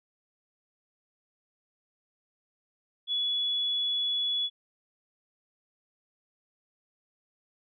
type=tone; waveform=sine; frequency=3400 Hz; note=G#7; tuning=40 cents sharp; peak=-26 dBFS; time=3.07-4.5 s; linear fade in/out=50 ms; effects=none